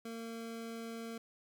25% pulse tone, 228.5 Hz, A#3, 34 cents flat, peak -38 dBFS, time 0.05-1.18 s, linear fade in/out 5 ms, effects none

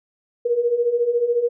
sine beating tone pair, 466.2 / 480.2 Hz, A#4 / B4, 0 / -49 cents, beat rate 14 Hz, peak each -23 / -18 dBFS, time 0.45-1.49 s, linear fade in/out 10 ms, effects none

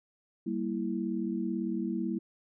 sine chord, E diminished, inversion first, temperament equal with one note detuned, 195.09 / 233.1 / 329.6 Hz, G3 / Bb3 / E4, -8 / 0 / 0 cents, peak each -34 dBFS, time 0.46-2.19 s, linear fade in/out 10 ms, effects none

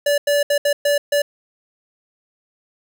square tone bursts at uneven times, 578 Hz, D5, 28 cents flat, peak -15 dBFS, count 6, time 0.06-0.18 / 0.27-0.43 / 0.5-0.58 / 0.65-0.73 / 0.85-0.98 / 1.12-1.22 s, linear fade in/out 5 ms, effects none

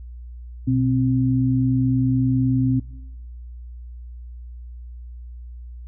sine tone pair together, 123.69 / 262.1 Hz, B2 / C4, +3 / +3 cents, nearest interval octave + minor second, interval 1300 cents, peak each -19 dBFS, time 0.67-2.8 s, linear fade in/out 10 ms, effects noise-tail reverb RT60 1.0 s tail -21 dB re dry + added 60 Hz sine -34 dBFS peak until 5.87 s

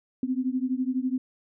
sine beating tone pair, 251.9 / 263.9 Hz, B3 / C4, +34 / +15 cents, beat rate 12 Hz, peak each -27 / -28 dBFS, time 0.23-1.18 s, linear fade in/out 2 ms, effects none

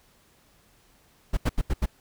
brown noise bursts, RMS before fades -22 dBFS, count 5, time 1.33-1.86 s, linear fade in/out 10 ms, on 42 ms, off 80 ms, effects pink hiss -61 dBFS RMS until 2 s

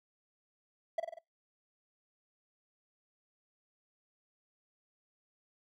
triangle tone with echo, 661 Hz, E5, 5 cents sharp, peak -26 dBFS, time 0.98-1 s, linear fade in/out 5 ms, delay 47 ms, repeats 4, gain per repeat -4 dB, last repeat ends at 1.188 s, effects noise-tail reverb RT60 0.2 s tail -23 dB re dry

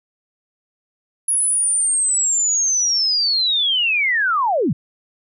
sine linear sweep, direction down, 10540 to 111.9 Hz, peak -15 dBFS, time 1.28-4.73 s, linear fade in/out 5 ms, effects none

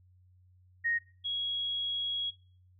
sine tone pair in turn, 1866 / 3317 Hz, A#6 / G#7, +1 / -3 cents, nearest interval minor seventh, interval 996 cents, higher second, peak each -27 / -31 dBFS, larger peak first, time 0.84-0.99 / 1.24-2.31 s, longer second, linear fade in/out 20 ms, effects noise-tail reverb RT60 0.5 s tail -21 dB re dry + added 91 Hz sine -59 dBFS peak until 2.79 s

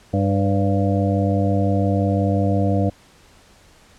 harmonic tone with a mistuned harmonic, 99 Hz, G2, 18 cents sharp, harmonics 1 / 2 / 3 / 5 / 6 / 7, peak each -19 / -22 / -24 / -26 / -27 / -27 dBFS, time 0.13-2.9 s, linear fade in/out 10 ms, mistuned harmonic 6, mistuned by -39 cents, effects pink hiss -51 dBFS RMS until 3.98 s + low-pass 9000 Hz 12 dB/octave

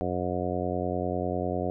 harmonic tone, 90 Hz, F#2, 47 cents flat, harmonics 1 / 2 / 3 / 4 / 5 / 6 / 7 / 8, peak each -35 / -35 / -35 / -35 / -35 / -35 / -35 / -35 dBFS, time 0.01-1.7 s, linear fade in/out 0 ms, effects none

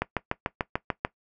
click train, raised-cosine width 0.5 ms, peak -10 dBFS, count 8, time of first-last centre 0.02-1.049 s, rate 6.8 Hz, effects noise-tail reverb RT60 0.1 s tail -18 dB re dry

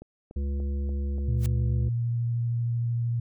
click train, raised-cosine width 2 ms, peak -30 dBFS, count 5, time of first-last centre 0.02-1.183 s, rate 3.44 Hz
harmonic tone, 69.9 Hz, C#2, 15 cents sharp, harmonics 1 / 3 / 5 / 7, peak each -26 / -38 / -44 / -48 dBFS, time 0.36-1.89 s, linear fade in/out 5 ms
sine tone with vibrato, 118 Hz, A#2, 22 cents sharp, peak -24 dBFS, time 1.28-3.2 s, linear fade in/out 5 ms, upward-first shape sine, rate 13 Hz, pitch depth 11 cents each way
white noise with exponential growth, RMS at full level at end -36 dBFS, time 1.37-1.46 s, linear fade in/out 1 ms, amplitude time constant 19 ms
effects none

